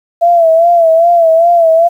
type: tone with vibrato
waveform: sine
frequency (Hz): 670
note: E5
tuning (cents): +28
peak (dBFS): -4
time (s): 0.21-1.89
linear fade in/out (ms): 20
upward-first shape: sine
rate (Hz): 2.5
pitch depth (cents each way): 65
effects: 7-bit